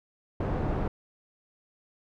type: low-pass noise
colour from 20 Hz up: pink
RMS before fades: -29 dBFS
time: 0.4-0.88 s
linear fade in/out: 5 ms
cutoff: 840 Hz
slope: 12 dB/octave
effects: none